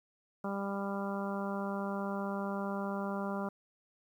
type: harmonic tone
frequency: 198.3 Hz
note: G3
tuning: 20 cents sharp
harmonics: 1 / 2 / 3 / 4 / 5 / 6 / 7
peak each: -36 / -42 / -41 / -44 / -44 / -45 / -46 dBFS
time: 0.44-3.49 s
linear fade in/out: 5 ms
effects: 11-bit